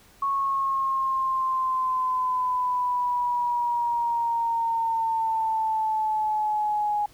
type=exponential sweep; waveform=sine; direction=down; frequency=1105 to 830.6 Hz; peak=-22 dBFS; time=0.22-7.06 s; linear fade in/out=5 ms; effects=pink hiss -55 dBFS RMS until 7.13 s